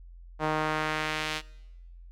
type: tone with band-pass filter sweep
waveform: sawtooth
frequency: 154.9 Hz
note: D#3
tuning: 7 cents flat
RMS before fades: -30 dBFS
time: 0.39-1.42 s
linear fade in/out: 50 ms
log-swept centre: 860 to 3400 Hz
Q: 1
effects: noise-tail reverb RT60 1.0 s tail -22 dB re dry + added 43 Hz sine -45 dBFS peak until 2.11 s